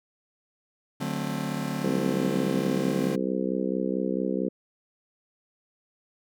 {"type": "chord", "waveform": "40% pulse", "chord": "D dominant seventh", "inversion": "none", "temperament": "just", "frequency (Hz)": [146.83, 183.54, 220.2, 264.3], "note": ["D3", "F#3", "A3", "C4"], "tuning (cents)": [0, -14, 2, 18], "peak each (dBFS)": -33, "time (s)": [1, 3.16], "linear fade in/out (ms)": 10}
{"type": "harmonic tone", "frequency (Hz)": 64.5, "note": "C2", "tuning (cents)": -24, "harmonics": [3, 4, 5, 6, 7, 8], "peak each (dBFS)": [-30, -31, -32, -33, -33, -34], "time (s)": [1.83, 4.49], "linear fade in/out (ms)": 10}
{"effects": []}